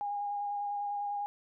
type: tone with vibrato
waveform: sine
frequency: 816 Hz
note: G#5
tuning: 31 cents flat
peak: -32 dBFS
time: 0.01-1.26 s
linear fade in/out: 0 ms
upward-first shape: square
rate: 10 Hz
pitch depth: 10 cents each way
effects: none